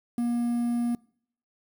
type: tone with quantisation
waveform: triangle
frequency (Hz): 238.2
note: A#3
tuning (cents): +38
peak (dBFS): -22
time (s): 0.18-0.95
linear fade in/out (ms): 2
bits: 8
effects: noise-tail reverb RT60 0.6 s tail -24 dB re dry